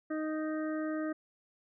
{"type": "harmonic tone", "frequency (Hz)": 310.9, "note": "D#4", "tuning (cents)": -1, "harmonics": [1, 2, 4, 5, 6], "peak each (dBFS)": [-33, -39, -45, -47, -49], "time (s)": [0.1, 1.13], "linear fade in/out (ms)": 10, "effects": []}